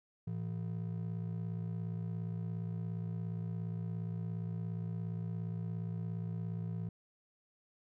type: ring-modulated tone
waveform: triangle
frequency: 139.9 Hz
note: C#3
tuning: 16 cents sharp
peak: -31 dBFS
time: 0.27-6.89 s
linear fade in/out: 5 ms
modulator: 28.6 Hz
effects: none